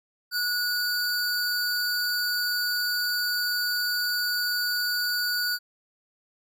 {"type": "tone pair together", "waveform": "square", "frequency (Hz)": [1461, 4638], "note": ["F#6", "D8"], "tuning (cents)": [-22, -22], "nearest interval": "octave + minor sixth", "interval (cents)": 2000, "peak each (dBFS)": -28, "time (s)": [0.31, 5.59], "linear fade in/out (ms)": 50, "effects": []}